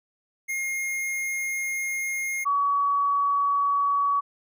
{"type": "tone pair in turn", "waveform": ["square", "sine"], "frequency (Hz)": [2137, 1132], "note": ["C7", "C#6"], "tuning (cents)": [36, 36], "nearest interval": "major seventh", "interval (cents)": 1100, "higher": "first", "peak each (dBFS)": [-27, -20], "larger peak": "second", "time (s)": [[0.48, 2.45], [2.45, 4.21]], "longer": "first", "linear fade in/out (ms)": 20, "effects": []}